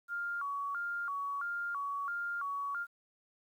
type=tone with vibrato; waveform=sine; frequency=1256 Hz; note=D#6; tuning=16 cents sharp; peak=-34 dBFS; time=0.08-2.87 s; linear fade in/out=50 ms; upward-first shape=square; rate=1.5 Hz; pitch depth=190 cents each way; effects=11-bit